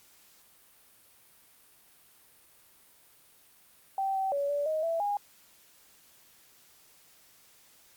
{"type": "tone with pitch steps", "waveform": "sine", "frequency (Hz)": [777, 770, 566, 577, 626, 663, 817], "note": ["G5", "G5", "C#5", "D5", "D#5", "E5", "G#5"], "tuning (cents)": [-16, -31, 36, -31, 10, 10, -29], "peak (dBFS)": -27, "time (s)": [3.98, 5.17], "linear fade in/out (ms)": 2, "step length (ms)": 170, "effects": ["white hiss -60 dBFS RMS until 7.96 s", "Opus 48 kbps"]}